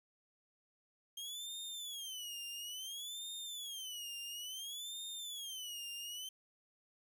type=tone with vibrato; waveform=sawtooth; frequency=3197 Hz; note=G7; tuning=33 cents sharp; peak=-40 dBFS; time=1.17-6.29 s; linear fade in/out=5 ms; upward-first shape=sine; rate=0.58 Hz; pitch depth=230 cents each way; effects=12-bit